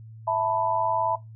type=chord; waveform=sine; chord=E suspended fourth; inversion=none; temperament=equal with one note detuned; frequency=659.3 / 888.7 / 987.8 Hz; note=E5 / A5 / B5; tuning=0 / +17 / 0 cents; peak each=-26 dBFS; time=0.27-1.16 s; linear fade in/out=10 ms; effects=noise-tail reverb RT60 0.2 s tail -19 dB re dry + added 111 Hz sine -41 dBFS peak until 1.35 s